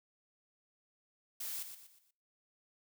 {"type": "noise with echo", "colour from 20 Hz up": "blue", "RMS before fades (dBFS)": -41, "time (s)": [1.4, 1.63], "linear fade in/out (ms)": 5, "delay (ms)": 120, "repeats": 4, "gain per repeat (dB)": -8, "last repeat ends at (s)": 2.11, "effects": ["noise-tail reverb RT60 0.5 s tail -23 dB re dry"]}